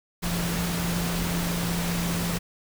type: tone in noise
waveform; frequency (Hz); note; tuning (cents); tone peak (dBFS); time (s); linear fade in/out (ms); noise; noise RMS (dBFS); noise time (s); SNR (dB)
sine; 172; F3; -26; -27; 0.22-2.39; 20; pink; -30; 0.22-2.39; 0
effects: none